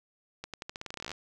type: accelerating click train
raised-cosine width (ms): 0.2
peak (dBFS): -21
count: 18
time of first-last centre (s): 0.44-1.116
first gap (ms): 97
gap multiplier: 0.87
effects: none